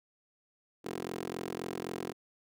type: tone with high-pass filter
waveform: 15% pulse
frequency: 43.83 Hz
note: F1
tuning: 7 cents sharp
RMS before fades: -39 dBFS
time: 0.84-2.13 s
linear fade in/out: 20 ms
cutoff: 300 Hz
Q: 4
effects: none